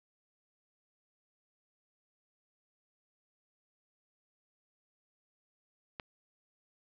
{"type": "click", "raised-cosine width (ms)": 0.3, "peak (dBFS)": -23, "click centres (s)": 5.998, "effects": ["low-pass 4000 Hz 12 dB/octave"]}